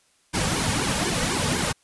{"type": "noise with flanger", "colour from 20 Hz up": "pink", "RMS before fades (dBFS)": -24, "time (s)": [0.33, 1.73], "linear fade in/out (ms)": 20, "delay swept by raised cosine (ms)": [1.5, 3], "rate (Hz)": 4, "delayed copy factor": -0.95, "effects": ["white hiss -63 dBFS RMS until 1.83 s", "resampled to 24000 Hz"]}